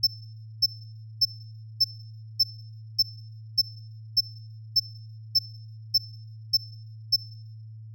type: tone bursts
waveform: triangle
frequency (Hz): 5300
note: E8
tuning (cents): +9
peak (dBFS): -15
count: 13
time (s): 0.03-7.163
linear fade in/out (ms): 10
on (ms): 41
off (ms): 550
effects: noise-tail reverb RT60 1.0 s tail -22 dB re dry + added 110 Hz sine -40 dBFS peak until 7.94 s